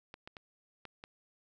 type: clicks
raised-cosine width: 0.3 ms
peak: -30 dBFS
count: 5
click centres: 0.141 / 0.275 / 0.368 / 0.853 / 1.039 s
effects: none